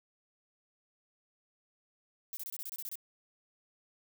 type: noise bursts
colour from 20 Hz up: violet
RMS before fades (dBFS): -41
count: 10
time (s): 2.33-2.955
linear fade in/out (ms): 0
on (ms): 40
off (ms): 25
effects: none